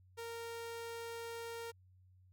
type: tone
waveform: sawtooth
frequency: 463.1 Hz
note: A#4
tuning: 11 cents flat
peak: -39 dBFS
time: 0.17-1.72 s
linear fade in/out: 20 ms
effects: added 92 Hz sine -62 dBFS peak until 2.32 s